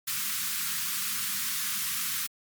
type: band-stop noise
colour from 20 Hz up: white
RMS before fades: -31 dBFS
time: 0.07-2.27 s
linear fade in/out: 10 ms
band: 230 to 1100 Hz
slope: 48 dB/octave
effects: high-pass 150 Hz 12 dB/octave + Opus 48 kbps